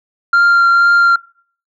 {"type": "tone with vibrato", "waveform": "sine", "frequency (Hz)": 1388, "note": "F6", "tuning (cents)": -11, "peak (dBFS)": -4, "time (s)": [0.33, 1.16], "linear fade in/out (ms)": 5, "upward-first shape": "triangle", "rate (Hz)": 2.1, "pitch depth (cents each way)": 12, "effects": ["noise-tail reverb RT60 0.5 s tail -25 dB re dry", "tanh soft clip ceiling -6 dBFS"]}